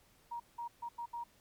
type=tone bursts at uneven times; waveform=sine; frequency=944 Hz; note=A#5; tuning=22 cents sharp; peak=-38 dBFS; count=5; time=0.31-0.4 / 0.58-0.68 / 0.82-0.89 / 0.98-1.06 / 1.13-1.24 s; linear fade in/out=10 ms; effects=pink hiss -67 dBFS RMS until 1.4 s + MP3 96 kbps